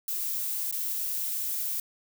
violet noise with dropouts, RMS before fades -31 dBFS, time 0.08-1.8 s, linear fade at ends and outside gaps 2 ms, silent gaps 0.713-0.725 s, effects none

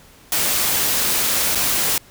white noise with dropouts, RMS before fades -19 dBFS, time 0.32-1.98 s, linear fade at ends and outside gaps 2 ms, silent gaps 1.55-1.554 s, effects pink hiss -48 dBFS RMS until 2.1 s

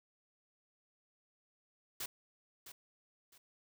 white noise with echo, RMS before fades -41 dBFS, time 2-2.06 s, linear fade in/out 5 ms, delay 660 ms, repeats 2, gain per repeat -11 dB, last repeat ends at 3.38 s, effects none

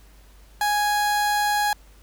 30% pulse tone, 830 Hz, G#5, 1 cent flat, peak -17 dBFS, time 0.61-1.73 s, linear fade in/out 2 ms, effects added 50 Hz sine -48 dBFS peak until 2.02 s + pink hiss -56 dBFS RMS until 2.02 s

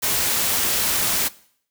white noise, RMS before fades -21 dBFS, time 0.02-1.29 s, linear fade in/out 20 ms, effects noise-tail reverb RT60 0.6 s tail -20 dB re dry

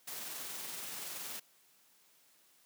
white noise with amplitude modulation, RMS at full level -42 dBFS, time 0.07-1.4 s, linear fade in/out 10 ms, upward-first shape sine, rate 21.2 Hz, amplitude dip 25%, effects white hiss -67 dBFS RMS until 2.65 s + high-pass 150 Hz 12 dB/octave

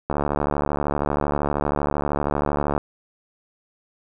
click train, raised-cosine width 1 ms, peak -8 dBFS, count 196, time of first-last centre 0.1-2.779 s, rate 72.8 Hz, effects none

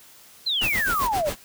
sine exponential sweep, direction down, 4213 to 552 Hz, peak -21 dBFS, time 0.46-1.3 s, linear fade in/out 10 ms
pink noise with tremolo, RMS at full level -29 dBFS, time 0.61-1.36 s, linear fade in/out 5 ms, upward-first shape sine, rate 7.6 Hz, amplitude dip 95%
violet noise, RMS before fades -33 dBFS, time 0.63-1.07 s, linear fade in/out 2 ms
effects white hiss -50 dBFS RMS until 1.44 s

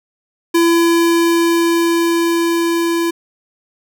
square tone with level ramp, 337 Hz, E4, 38 cents sharp, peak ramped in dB -10 to -15 dBFS, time 0.54-3.11 s, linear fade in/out 10 ms, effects none

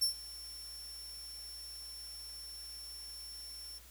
sawtooth tone with ADSR envelope, 5420 Hz, E8, 47 cents sharp, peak -24 dBFS, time 0.01-3.79 s, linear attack 15 ms, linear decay 110 ms, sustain -19 dB, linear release 14 ms, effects added 60 Hz sine -58 dBFS peak until 3.9 s + white hiss -58 dBFS RMS until 3.9 s

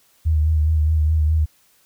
sine tone with vibrato, 77.78 Hz, D#2, in tune, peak -14 dBFS, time 0.25-1.46 s, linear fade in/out 20 ms, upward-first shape sine, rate 4.8 Hz, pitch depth 41 cents each way, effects white hiss -58 dBFS RMS until 1.85 s

